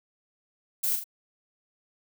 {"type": "noise with echo", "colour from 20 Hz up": "violet", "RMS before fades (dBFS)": -27, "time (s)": [0.83, 0.96], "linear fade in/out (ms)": 10, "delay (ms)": 41, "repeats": 2, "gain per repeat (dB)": -6, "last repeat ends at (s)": 1.042, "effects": []}